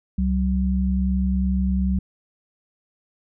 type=tone pair together; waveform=sine; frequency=66.9 / 189.4 Hz; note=C2 / F#3; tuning=+39 / +41 cents; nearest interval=octave + tritone; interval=1802 cents; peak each=-21 dBFS; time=0.18-1.99 s; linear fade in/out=5 ms; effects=none